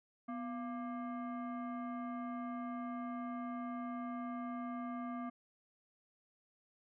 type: tone with frequency modulation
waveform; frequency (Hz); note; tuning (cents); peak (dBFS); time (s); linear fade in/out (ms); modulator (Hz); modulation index
sine; 246.9; B3; 0; -39; 0.28-5.3; 10; 936; 0.87
effects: none